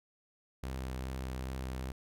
sawtooth tone with vibrato, 64.8 Hz, C2, 16 cents flat, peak -33 dBFS, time 0.63-1.92 s, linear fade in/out 5 ms, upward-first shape sine, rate 2.5 Hz, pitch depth 18 cents each way, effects none

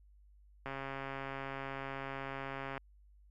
click train, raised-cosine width 0.5 ms, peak -26 dBFS, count 289, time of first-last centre 0.66-2.778 s, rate 136 Hz, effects added 50 Hz sine -59 dBFS peak until 3.3 s

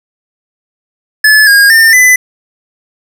square tone with pitch steps, 1725 / 1628 / 1805 / 2006 Hz, A6 / G#6 / A6 / B6, -35 / -35 / +44 / +26 cents, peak -3 dBFS, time 1.24-2.16 s, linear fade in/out 5 ms, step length 230 ms, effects none

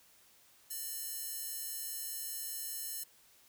square tone with high-pass filter, 595 Hz, D5, 22 cents sharp, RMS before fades -41 dBFS, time 0.7-3.04 s, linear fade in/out 10 ms, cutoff 9100 Hz, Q 0.75, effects white hiss -64 dBFS RMS until 3.48 s

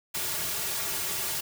white noise with comb filter, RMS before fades -31 dBFS, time 0.14-1.41 s, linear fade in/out 10 ms, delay 3.9 ms, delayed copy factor -1, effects none

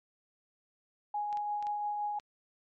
sine tone with tremolo, 830.6 Hz, G#5, in tune, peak -30 dBFS, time 1.14-2.19 s, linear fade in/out 5 ms, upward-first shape triangle, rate 5.8 Hz, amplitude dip 30%
clicks, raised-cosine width 0.2 ms, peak -32 dBFS, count 5, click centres 1.328 / 1.372 / 1.626 / 1.669 / 2.198 s
effects MP3 64 kbps

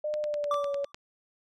sine tone with pitch glide, 603 to 562.6 Hz, D5 to C#5, +46 to +26 cents, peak -28 dBFS, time 0.04-0.85 s, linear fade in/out 5 ms, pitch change -120 cents, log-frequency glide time 0.19-0.73 s
click train, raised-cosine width 0.2 ms, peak -24 dBFS, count 9, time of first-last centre 0.14-0.945 s, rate 9.94 Hz
triangle tone with exponential decay, 1169 Hz, D6, 8 cents flat, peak -22 dBFS, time 0.51-0.92 s, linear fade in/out 2 ms, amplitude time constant 87 ms
effects none

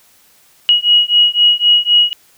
sine beating tone pair, 2900 / 2903.9 Hz, F#7 / F#7, -35 / -33 cents, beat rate 3.9 Hz, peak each -11 dBFS, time 0.69-2.13 s, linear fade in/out 0 ms, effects white hiss -50 dBFS RMS until 2.37 s

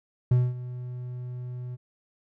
triangle tone with ADSR envelope, 124.2 Hz, B2, 10 cents sharp, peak -14 dBFS, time 0.31-1.77 s, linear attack 6 ms, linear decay 220 ms, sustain -17 dB, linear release 30 ms, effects none

